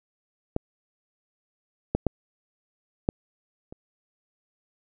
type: clicks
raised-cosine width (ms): 2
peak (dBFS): -11 / -9 / -8 / -8 / -27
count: 5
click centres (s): 0.564 / 1.95 / 2.067 / 3.089 / 3.725
effects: none